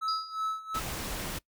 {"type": "tone with tremolo", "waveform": "triangle", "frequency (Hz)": 1300, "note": "E6", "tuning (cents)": -24, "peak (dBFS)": -26, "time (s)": [0.01, 0.8], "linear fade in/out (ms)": 20, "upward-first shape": "sine", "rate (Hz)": 2.8, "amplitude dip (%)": 85}
{"type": "tone with exponential decay", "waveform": "sine", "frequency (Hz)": 4881, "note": "D#8", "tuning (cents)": -34, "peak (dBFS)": -30, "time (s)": [0.08, 0.59], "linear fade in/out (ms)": 2, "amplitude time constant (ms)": 110}
{"type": "noise", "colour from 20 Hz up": "pink", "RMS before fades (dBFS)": -36, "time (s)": [0.74, 1.39], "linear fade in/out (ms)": 10}
{"effects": ["noise-tail reverb RT60 0.1 s tail -22 dB re dry"]}